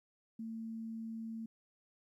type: tone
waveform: sine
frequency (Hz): 225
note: A3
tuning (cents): +39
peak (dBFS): -40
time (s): 0.39-1.46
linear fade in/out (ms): 5
effects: 13-bit